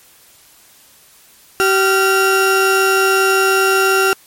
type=tone pair together; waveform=35% pulse; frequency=383.9 / 1386.4 Hz; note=G4 / F6; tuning=-36 / -13 cents; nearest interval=octave + minor seventh; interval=2223 cents; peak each=-12 dBFS; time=1.6-4.13 s; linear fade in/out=0 ms; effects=white hiss -47 dBFS RMS until 4.26 s + MP3 64 kbps